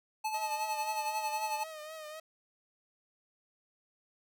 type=tone with tremolo; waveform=square; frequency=866 Hz; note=A5; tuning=28 cents flat; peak=-31 dBFS; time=0.24-1.64 s; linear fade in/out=10 ms; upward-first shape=sine; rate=11 Hz; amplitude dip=55%
type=tone with vibrato; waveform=sawtooth; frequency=622.3 Hz; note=D#5; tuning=in tune; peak=-39 dBFS; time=0.34-2.2 s; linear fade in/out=5 ms; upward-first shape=triangle; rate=3.9 Hz; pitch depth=60 cents each way
effects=none